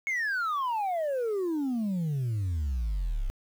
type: exponential sweep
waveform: sine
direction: down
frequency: 2212 to 30.87 Hz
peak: -24 dBFS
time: 0.07-3.3 s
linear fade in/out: 0 ms
effects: tanh soft clip ceiling -26 dBFS + 9-bit